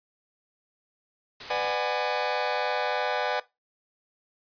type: noise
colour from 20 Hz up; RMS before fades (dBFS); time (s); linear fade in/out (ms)
white; -38; 1.4-1.75; 5
type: chord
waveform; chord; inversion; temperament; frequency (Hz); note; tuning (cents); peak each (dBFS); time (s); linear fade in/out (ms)
sawtooth; G# half-diminished seventh; first; just; 498.4 / 598 / 747.5 / 830.6; B4 / D5 / F#5 / G#5; +16 / +31 / +17 / 0; -27; 1.5-3.4; 5
effects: noise-tail reverb RT60 0.2 s tail -18 dB re dry + resampled to 11025 Hz